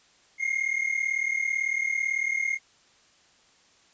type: tone pair together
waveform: triangle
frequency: 2117 / 2155 Hz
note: C7 / C#7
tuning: +20 / -49 cents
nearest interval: unison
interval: 31 cents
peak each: -26 dBFS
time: 0.38-2.59 s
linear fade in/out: 50 ms
effects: white hiss -60 dBFS RMS until 3.93 s + resampled to 16000 Hz